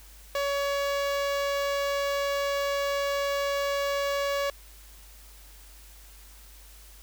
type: tone with notch filter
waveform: sawtooth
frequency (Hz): 563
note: C#5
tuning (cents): +27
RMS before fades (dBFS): -28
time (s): 0.35-4.5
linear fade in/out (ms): 2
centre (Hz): 10000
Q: 0.94
effects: added 50 Hz sine -49 dBFS peak until 7.02 s + white hiss -53 dBFS RMS until 7.02 s